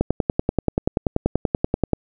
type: click train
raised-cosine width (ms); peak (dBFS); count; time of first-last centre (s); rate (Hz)
2; -4; 21; 0.01-1.933; 10.4
effects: none